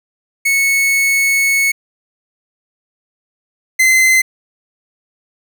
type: tone pair in turn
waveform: 45% pulse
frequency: 2205 / 2059 Hz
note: C#7 / C7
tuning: -10 / -28 cents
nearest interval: minor second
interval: 118 cents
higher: first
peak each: -11 / -8 dBFS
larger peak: second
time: 0.45-1.72 / 3.79-4.22 s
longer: first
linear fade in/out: 10 ms
effects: none